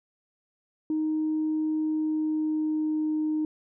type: tone with pitch glide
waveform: sine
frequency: 311.1 to 308.6 Hz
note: D#4 to D#4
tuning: 0 to -14 cents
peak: -23 dBFS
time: 0.9-3.45 s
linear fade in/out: 2 ms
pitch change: -14 cents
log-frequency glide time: 1.77-3.14 s
effects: tanh soft clip ceiling -20 dBFS